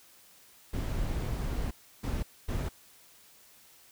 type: noise bursts at uneven times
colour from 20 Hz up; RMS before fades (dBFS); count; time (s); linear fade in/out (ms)
brown; -32; 3; 0.73-1.71 / 2.03-2.23 / 2.48-2.69; 10
effects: white hiss -58 dBFS RMS until 3.91 s